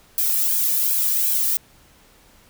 violet noise with flanger, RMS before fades -20 dBFS, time 0.18-1.57 s, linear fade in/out 0 ms, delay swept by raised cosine 1.2 to 1.73 ms, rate 2.7 Hz, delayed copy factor +0.85, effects pink hiss -53 dBFS RMS until 2.49 s

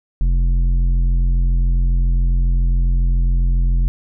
triangle tone with tanh clipping, 43.65 Hz, F1, in tune, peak -14 dBFS, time 0.21-3.88 s, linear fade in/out 0 ms, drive 13 dB, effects none

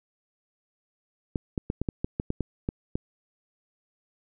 clicks, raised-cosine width 3 ms, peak -14 dBFS, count 11, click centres 1.358 / 1.578 / 1.701 / 1.816 / 1.888 / 2.045 / 2.199 / 2.304 / 2.407 / 2.689 / 2.955 s, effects none

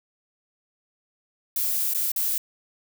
violet noise with dropouts, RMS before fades -25 dBFS, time 1.56-2.38 s, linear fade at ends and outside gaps 2 ms, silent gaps 1.937-1.947 / 2.118-2.161 s, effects none

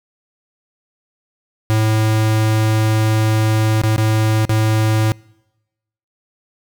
square tone with dropouts, 109.3 Hz, A2, 11 cents flat, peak -13 dBFS, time 1.7-5.12 s, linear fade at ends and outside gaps 0 ms, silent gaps 3.816-3.836 / 3.962-3.98 / 4.452-4.494 s, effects noise-tail reverb RT60 1.0 s tail -26 dB re dry

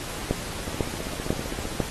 two click trains, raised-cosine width 2 ms, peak -20 / -9 dBFS, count 16 / 4, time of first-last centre 0.68-1.654 / 0.31-1.803 s, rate 15.4 / 2.01 Hz, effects pink hiss -35 dBFS RMS until 1.9 s + AAC 32 kbps

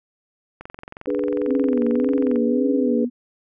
click train, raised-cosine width 0.5 ms, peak -21 dBFS, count 40, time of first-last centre 0.61-2.359 s, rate 22.3 Hz
sine chord, G# diminished, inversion second, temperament equal with one note detuned, 292.5 / 415.3 / 493.9 Hz, D4 / G#4 / B4, -7 / 0 / 0 cents, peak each -24 dBFS, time 1.07-3.05 s, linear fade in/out 5 ms
sine tone with vibrato, 254.1 Hz, B3, 49 cents sharp, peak -19 dBFS, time 1.46-3.1 s, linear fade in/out 50 ms, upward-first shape sine, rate 1.8 Hz, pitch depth 120 cents each way
effects none

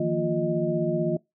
sine tone cluster, 157 / 172.8 / 230.9 / 351.4 / 622 Hz, D#3 / F3 / A#3 / F4 / D#5, +16 / -18 / -16 / +11 / -1 cents, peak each -29 / -30 / -31 / -27 / -28 dBFS, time 0-1.17 s, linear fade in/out 5 ms, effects noise-tail reverb RT60 0.2 s tail -23 dB re dry

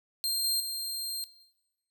sawtooth tone with level steps, 4186 Hz, C8, in tune, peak -25 / -23 / -30 dBFS, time 0.24-1.24 s, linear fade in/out 0 ms, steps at 0.44 / 0.6 s, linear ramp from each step 2 ms, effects noise-tail reverb RT60 1.0 s tail -17 dB re dry

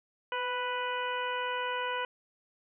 harmonic tone with a mistuned harmonic, 493.9 Hz, B4, in tune, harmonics 1 / 2 / 3 / 4 / 5 / 6, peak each -37 / -34 / -37 / -43 / -42 / -41 dBFS, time 0.32-2.05 s, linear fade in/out 2 ms, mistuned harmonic 1, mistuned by +23 cents, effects none

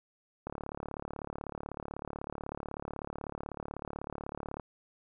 click train, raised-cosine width 1 ms, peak -24 dBFS, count 150, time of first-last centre 0.47-4.597 s, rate 36.1 Hz, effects none

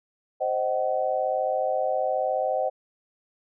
sine chord, C diminished, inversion none, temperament equal with one note detuned, 523.3 / 622.3 / 756.8 Hz, C5 / Eb5 / Gb5, 0 / 0 / +39 cents, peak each -27 dBFS, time 0.4-2.7 s, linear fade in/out 20 ms, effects none

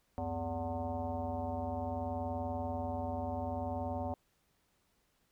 sine tone with frequency modulation, 415.3 Hz, G#4, in tune, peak -34 dBFS, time 0.18-4.14 s, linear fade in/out 0 ms, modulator 162 Hz, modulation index 2.7, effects pink hiss -75 dBFS RMS until 5.31 s

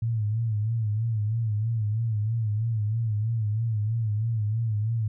sine tone with vibrato, 110 Hz, A2, in tune, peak -23 dBFS, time 0.02-5.08 s, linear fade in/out 5 ms, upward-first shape sine, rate 3.1 Hz, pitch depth 94 cents each way, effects none

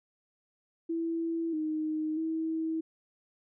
sine tone with pitch steps, 330.8 / 310.7 / 321.7 Hz, E4 / D#4 / E4, +6 / -2 / -42 cents, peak -29 dBFS, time 0.89-2.81 s, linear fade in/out 10 ms, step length 640 ms, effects none

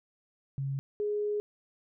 sine tone pair in turn, 137 / 416.5 Hz, C#3 / G#4, -20 / +5 cents, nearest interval octave + perfect fifth, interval 1925 cents, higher second, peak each -30 / -28 dBFS, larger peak second, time 0.58-0.79 / 1-1.4 s, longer second, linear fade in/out 0 ms, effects none

